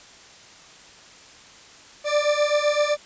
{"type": "beating tone pair", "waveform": "40% pulse", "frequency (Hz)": [587.3, 595.1], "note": ["D5", "D5"], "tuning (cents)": [0, 23], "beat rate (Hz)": 7.8, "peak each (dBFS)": -21, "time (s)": [2.04, 2.97], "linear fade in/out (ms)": 50, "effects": ["white hiss -47 dBFS RMS until 3.05 s", "resampled to 16000 Hz"]}